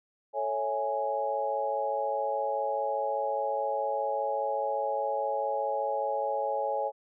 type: chord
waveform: sine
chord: A major seventh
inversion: none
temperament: equal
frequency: 440 / 554.4 / 659.3 / 830.6 Hz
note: A4 / C#5 / E5 / G#5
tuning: 0 / 0 / 0 / 0 cents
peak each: -37 / -31 / -36 / -31 dBFS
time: 0.33-6.92 s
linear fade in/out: 50 ms
effects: none